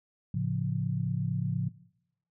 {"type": "chord", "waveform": "sine", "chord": "A augmented", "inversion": "none", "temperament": "equal", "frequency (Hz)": [110, 138.59, 174.61], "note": ["A2", "C#3", "E#3"], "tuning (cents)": [0, 0, 0], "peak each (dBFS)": [-32, -31, -32], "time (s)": [0.34, 1.69], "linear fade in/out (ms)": 5, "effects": ["noise-tail reverb RT60 0.8 s tail -20 dB re dry"]}